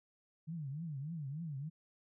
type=tone with vibrato; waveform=sine; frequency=150.8 Hz; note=D3; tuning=46 cents sharp; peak=-39 dBFS; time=0.47-1.7 s; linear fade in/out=20 ms; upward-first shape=triangle; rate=3.4 Hz; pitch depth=250 cents each way; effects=none